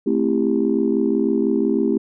sine chord, A minor seventh, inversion none, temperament just, 220 / 264 / 330 / 396 Hz, A3 / C4 / E4 / G4, 0 / +16 / +2 / +18 cents, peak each -21 dBFS, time 0.06-1.98 s, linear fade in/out 10 ms, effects tanh soft clip ceiling -6 dBFS

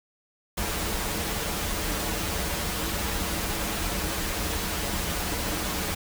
pink noise with comb filter, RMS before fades -29 dBFS, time 0.57-5.95 s, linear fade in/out 10 ms, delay 7.8 ms, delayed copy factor -0.6, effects none

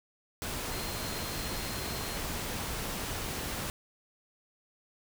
sine tone in noise, 4186 Hz, C8, in tune, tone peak -45 dBFS, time 0.72-2.16 s, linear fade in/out 0 ms, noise pink, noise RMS -36 dBFS, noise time 0.42-3.7 s, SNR -12 dB, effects none

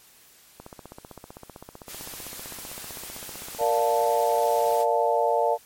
click train, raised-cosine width 1 ms, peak -26 dBFS, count 48, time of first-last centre 0.6-3.613 s, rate 15.6 Hz
white noise, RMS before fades -39 dBFS, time 1.86-4.86 s, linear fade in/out 50 ms
sine chord, Bb major seventh, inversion none, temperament equal, 466.2 / 587.3 / 698.5 / 880 Hz, Bb4 / D5 / F5 / A5, 0 / 0 / 0 / 0 cents, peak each -25 dBFS, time 3.58-5.58 s, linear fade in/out 50 ms
effects white hiss -54 dBFS RMS until 5.65 s + MP3 64 kbps

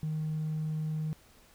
triangle tone, 155.56 Hz, D#3, in tune, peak -27 dBFS, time 0.03-1.13 s, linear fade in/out 0 ms, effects tanh soft clip ceiling -27 dBFS + pink hiss -60 dBFS RMS until 1.54 s

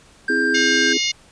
triangle tone, 1586 Hz, G6, 20 cents sharp, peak -16 dBFS, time 0.28-0.93 s, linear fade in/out 5 ms
sine chord, C augmented, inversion none, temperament equal, 261.6 / 329.6 / 415.3 Hz, C4 / E4 / G#4, 0 / 0 / 0 cents, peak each -24 dBFS, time 0.29-0.98 s, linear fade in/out 10 ms
harmonic tone, 714 Hz, F5, 38 cents sharp, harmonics 3 / 4 / 5 / 6 / 7 / 8 / 9, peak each -24 / -25 / -26 / -27 / -27 / -28 / -29 dBFS, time 0.54-1.12 s, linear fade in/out 10 ms
effects pink hiss -50 dBFS RMS until 1.31 s + resampled to 22050 Hz

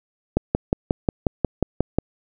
click train, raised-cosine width 2 ms, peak -4 dBFS, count 10, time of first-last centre 0.37-1.986 s, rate 5.57 Hz, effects none

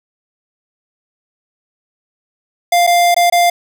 square tone with dropouts, 698 Hz, F5, 1 cent flat, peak -9 dBFS, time 2.72-3.5 s, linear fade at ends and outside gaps 5 ms, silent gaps 2.868-2.873 / 3.145-3.164 / 3.3-3.323 s, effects none

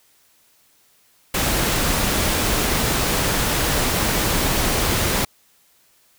pink noise, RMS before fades -20 dBFS, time 1.34-5.25 s, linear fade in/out 5 ms, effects white hiss -58 dBFS RMS until 6.18 s

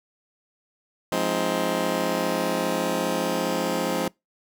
15% pulse chord, F minor seventh, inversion none, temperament just, 174.61 / 209.5 / 261.9 / 314.3 Hz, F3 / Ab3 / C4 / Eb4, 0 / +15 / +2 / +18 cents, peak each -23 dBFS, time 1.12-4.08 s, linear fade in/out 2 ms, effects noise-tail reverb RT60 0.2 s tail -25 dB re dry

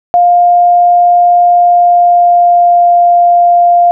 sine tone with pitch glide, 704 to 698.7 Hz, F5 to F5, +14 to +1 cents, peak -3 dBFS, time 0.14-3.91 s, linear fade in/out 0 ms, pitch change -13 cents, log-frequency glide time 1.46-2.95 s, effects none

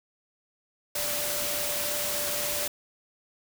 sine tone in noise, 587 Hz, D5, 1 cent flat, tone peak -36 dBFS, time 0.95-2.68 s, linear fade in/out 5 ms, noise white, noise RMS -30 dBFS, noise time 0.95-2.68 s, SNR -9 dB, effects none

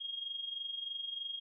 sine tone with amplitude modulation, 3255 Hz, G#7, 36 cents flat, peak -35 dBFS, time 0-1.4 s, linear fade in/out 20 ms, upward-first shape sine, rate 23.2 Hz, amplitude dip 65%, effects none

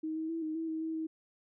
sine tone with pitch steps, 314.9 / 318.6 / 329.1 / 312.7 / 325.4 / 318.3 / 321.7 / 318.8 Hz, D#4 / D#4 / E4 / D#4 / E4 / D#4 / E4 / D#4, +21 / +41 / -3 / +9 / -22 / +39 / -42 / +42 cents, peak -33 dBFS, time 0.03-1.07 s, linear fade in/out 10 ms, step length 130 ms, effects none

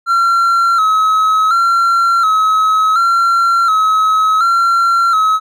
triangle tone with vibrato, 1324 Hz, E6, 7 cents sharp, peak -7 dBFS, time 0.06-5.4 s, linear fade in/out 50 ms, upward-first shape square, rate 0.69 Hz, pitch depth 56 cents each way, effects none

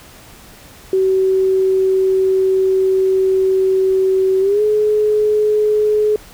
sine tone with pitch glide, 379.9 to 424 Hz, F#4 to G#4, +46 to +36 cents, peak -11 dBFS, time 0.93-6.16 s, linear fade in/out 2 ms, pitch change +190 cents, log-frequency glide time 4.4-4.62 s, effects pink hiss -41 dBFS RMS until 6.33 s

